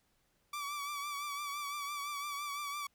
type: tone with vibrato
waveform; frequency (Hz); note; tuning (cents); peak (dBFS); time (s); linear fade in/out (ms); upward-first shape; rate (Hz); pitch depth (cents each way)
sawtooth; 1155; D6; -29; -34; 0.53-2.87; 5; triangle; 5.9; 53
effects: pink hiss -75 dBFS RMS until 2.94 s